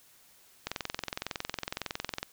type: click train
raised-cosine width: 0.2 ms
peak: -15 dBFS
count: 35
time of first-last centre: 0.67-2.23 s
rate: 21.8 Hz
effects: white hiss -60 dBFS RMS until 2.32 s